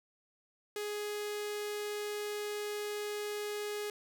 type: tone with notch filter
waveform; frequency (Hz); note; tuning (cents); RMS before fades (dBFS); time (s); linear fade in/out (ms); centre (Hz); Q
sawtooth; 416.7; G#4; +6; -38; 0.76-3.9; 2; 970; 1.4
effects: none